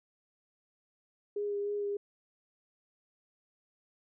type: tone with vibrato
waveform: sine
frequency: 408.7 Hz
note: G#4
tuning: 28 cents flat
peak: -31 dBFS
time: 1.36-1.97 s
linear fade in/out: 5 ms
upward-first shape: sine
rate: 3.3 Hz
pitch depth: 16 cents each way
effects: none